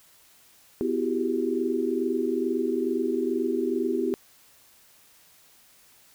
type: tone cluster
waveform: sine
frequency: 251.1 / 330.7 / 377.8 / 400.1 Hz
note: B3 / E4 / F#4 / G4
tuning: +29 / +6 / +36 / +35 cents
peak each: -29 dBFS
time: 0.81-4.14 s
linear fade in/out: 0 ms
effects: white hiss -57 dBFS RMS until 6.14 s